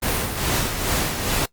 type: noise with tremolo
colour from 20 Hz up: pink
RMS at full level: -21 dBFS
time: 0.02-1.46 s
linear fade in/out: 10 ms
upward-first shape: sine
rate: 2.4 Hz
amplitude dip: 50%
effects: noise-tail reverb RT60 0.1 s tail -20 dB re dry + Opus 32 kbps